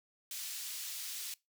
pink high-pass noise, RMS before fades -42 dBFS, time 0.31-1.34 s, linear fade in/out 2 ms, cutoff 3800 Hz, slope 12 dB/octave, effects noise-tail reverb RT60 0.2 s tail -22 dB re dry

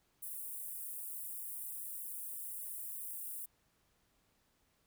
white high-pass noise, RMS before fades -44 dBFS, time 0.22-3.46 s, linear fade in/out 10 ms, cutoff 8800 Hz, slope 48 dB/octave, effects pink hiss -75 dBFS RMS until 4.86 s

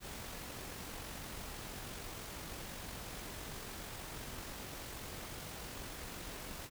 pink noise with amplitude modulation, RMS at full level -45 dBFS, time 0-6.7 s, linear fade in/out 50 ms, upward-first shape sine, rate 46.1 Hz, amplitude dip 25%, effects none

